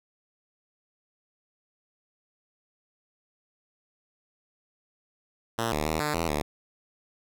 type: tone with pitch steps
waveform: 5% pulse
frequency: 114.5 / 75.4 / 78.8 / 149.7 / 83.3 / 74.3 Hz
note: A#2 / D2 / D#2 / D3 / E2 / D2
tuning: -31 / +46 / +23 / +33 / +19 / +21 cents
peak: -15 dBFS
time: 5.58-6.42 s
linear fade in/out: 5 ms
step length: 140 ms
effects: none